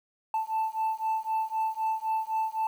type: beating tone pair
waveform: sine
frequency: 880 / 883.9 Hz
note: A5 / A5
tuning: 0 / +8 cents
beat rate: 3.9 Hz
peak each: -28 dBFS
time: 0.34-2.67 s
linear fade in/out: 2 ms
effects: tanh soft clip ceiling -23 dBFS + 9-bit